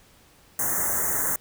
white band-stop noise, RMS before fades -25 dBFS, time 0.59-1.36 s, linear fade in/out 2 ms, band 2000 to 6100 Hz, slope 96 dB/octave, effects pink hiss -56 dBFS RMS until 1.4 s

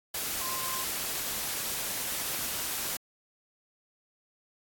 sine tone in noise, 1046.5 Hz, C6, in tune, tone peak -37 dBFS, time 0.41-0.84 s, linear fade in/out 5 ms, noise white, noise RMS -33 dBFS, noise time 0.14-2.97 s, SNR -7 dB, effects AAC 64 kbps

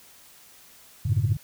sine tone cluster, 86.7 / 101.9 / 116.9 / 142.5 Hz, F2 / G#2 / A#2 / C#3, -12 / -32 / +5 / +48 cents, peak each -30 / -22 / -25 / -27 dBFS, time 1.05-1.37 s, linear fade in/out 10 ms, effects tanh soft clip ceiling -13 dBFS + white hiss -52 dBFS RMS until 1.43 s

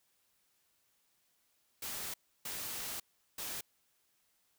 white noise bursts at uneven times, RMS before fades -41 dBFS, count 3, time 1.82-2.14 / 2.45-3 / 3.38-3.61 s, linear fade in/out 5 ms, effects white hiss -75 dBFS RMS until 4.58 s

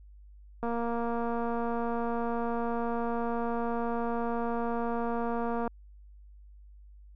click train, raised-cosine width 1 ms, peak -20 dBFS, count 1182, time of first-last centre 0.63-5.677 s, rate 234 Hz, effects added 50 Hz sine -49 dBFS peak until 7.15 s

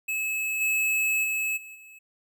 square tone with level steps, 2590 Hz, E7, 31 cents flat, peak -27 / -23 / -26 / -42 / -47 dBFS, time 0.08-1.99 s, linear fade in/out 10 ms, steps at 0.6 / 1.23 / 1.56 / 1.74 s, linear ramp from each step 20 ms, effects none

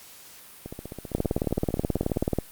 two click trains, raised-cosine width 2 ms, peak -10 / -22 dBFS, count 24 / 25, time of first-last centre 1.15-2.387 / 0.66-2.229 s, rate 18.6 / 15.3 Hz, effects white hiss -48 dBFS RMS until 2.51 s + Opus 48 kbps

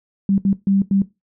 sine tone bursts at uneven times, 196 Hz, G3, in tune, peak -13 dBFS, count 4, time 0.29-0.38 / 0.45-0.53 / 0.67-0.82 / 0.91-1.02 s, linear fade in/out 2 ms, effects noise-tail reverb RT60 0.2 s tail -17 dB re dry

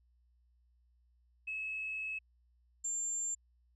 sine tone pair in turn, 2585 / 7311 Hz, E7 / A#8, -34 / -35 cents, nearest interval octave + tritone, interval 1799 cents, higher second, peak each -36 / -33 dBFS, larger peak second, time 1.47-2.19 / 2.84-3.35 s, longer first, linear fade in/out 10 ms, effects tanh soft clip ceiling -29 dBFS + added 60 Hz sine -67 dBFS peak until 3.75 s

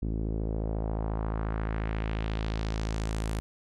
sawtooth tone with low-pass filter sweep, 54.2 Hz, A1, 25 cents flat, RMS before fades -31 dBFS, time 0.02-3.4 s, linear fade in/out 0 ms, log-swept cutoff 290 to 11000 Hz, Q 1.5, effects none

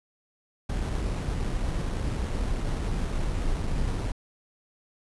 brown noise with sample-and-hold, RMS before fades -28 dBFS, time 0.69-4.12 s, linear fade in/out 5 ms, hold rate 4900 Hz, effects resampled to 24000 Hz

